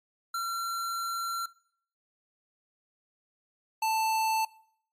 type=tone pair in turn; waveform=square; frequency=1364 / 883.6 Hz; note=F6 / A5; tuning=-41 / +7 cents; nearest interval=minor sixth; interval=752 cents; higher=first; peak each=-30 / -26 dBFS; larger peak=second; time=0.34-1.46 / 3.82-4.45 s; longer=first; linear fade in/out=5 ms; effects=noise-tail reverb RT60 0.6 s tail -21 dB re dry + MP3 64 kbps